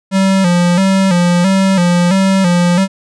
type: tone with vibrato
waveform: square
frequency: 183.7 Hz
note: F#3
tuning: 12 cents flat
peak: -9 dBFS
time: 0.11-2.88 s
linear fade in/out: 50 ms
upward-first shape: square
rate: 1.5 Hz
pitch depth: 81 cents each way
effects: resampled to 22050 Hz